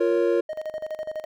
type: chord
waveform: triangle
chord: Bb minor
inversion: second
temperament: equal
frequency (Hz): 349.2 / 466.2 / 554.4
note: F4 / Bb4 / Db5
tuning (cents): 0 / 0 / 0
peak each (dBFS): -20 / -21 / -23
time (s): 0-0.41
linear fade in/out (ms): 10
type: tone with tremolo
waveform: triangle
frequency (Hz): 622.3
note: D#5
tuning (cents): 0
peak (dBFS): -25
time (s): 0.49-1.25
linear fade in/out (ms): 5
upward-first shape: square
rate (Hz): 12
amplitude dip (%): 80
effects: none